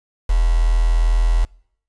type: tone with quantisation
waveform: sine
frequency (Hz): 41.2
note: E1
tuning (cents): 0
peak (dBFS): -12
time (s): 0.29-1.45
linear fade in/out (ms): 10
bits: 5
effects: noise-tail reverb RT60 0.7 s tail -26 dB re dry + resampled to 22050 Hz